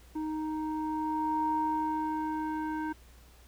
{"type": "tone with low-pass filter sweep", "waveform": "square", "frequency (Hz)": 311.1, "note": "D#4", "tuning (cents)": 0, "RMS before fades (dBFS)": -32, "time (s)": [0.15, 2.93], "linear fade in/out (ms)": 10, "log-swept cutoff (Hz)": [690, 1300], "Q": 6, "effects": ["added 60 Hz sine -54 dBFS peak until 3.47 s", "pink hiss -60 dBFS RMS until 3.47 s"]}